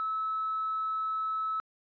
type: tone with tanh clipping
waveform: triangle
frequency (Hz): 1300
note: E6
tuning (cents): -24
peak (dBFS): -29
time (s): 0-1.6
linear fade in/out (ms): 0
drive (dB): 4
effects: resampled to 11025 Hz